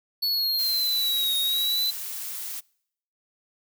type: linear two-way sweep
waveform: square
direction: down then up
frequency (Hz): 4435 to 3733 to 4037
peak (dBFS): -23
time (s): 0.22-1.91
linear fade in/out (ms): 10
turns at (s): 1.37
type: noise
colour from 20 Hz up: blue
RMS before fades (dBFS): -34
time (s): 0.58-2.61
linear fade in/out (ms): 20
effects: noise-tail reverb RT60 0.7 s tail -26 dB re dry